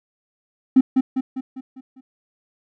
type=tone with echo; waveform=triangle; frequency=261 Hz; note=C4; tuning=4 cents flat; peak=-4 dBFS; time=0.76-0.81 s; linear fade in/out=10 ms; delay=200 ms; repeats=6; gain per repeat=-6 dB; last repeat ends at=2.01 s; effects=tanh soft clip ceiling -6 dBFS